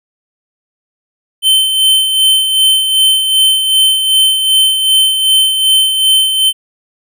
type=tone with tremolo; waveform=square; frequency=3084 Hz; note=G7; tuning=29 cents flat; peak=-6 dBFS; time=1.42-6.53 s; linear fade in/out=50 ms; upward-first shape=sine; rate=2.6 Hz; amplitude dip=50%; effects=none